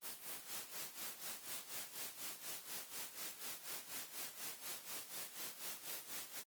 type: noise with tremolo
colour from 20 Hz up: white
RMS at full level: -45 dBFS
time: 0.01-6.44 s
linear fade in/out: 50 ms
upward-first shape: sine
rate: 4.1 Hz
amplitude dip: 75%
effects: high-pass 150 Hz 12 dB/octave + Opus 24 kbps